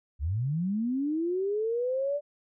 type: linear sweep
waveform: sine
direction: up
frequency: 63 to 590 Hz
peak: -26 dBFS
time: 0.19-2.21 s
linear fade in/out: 50 ms
effects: none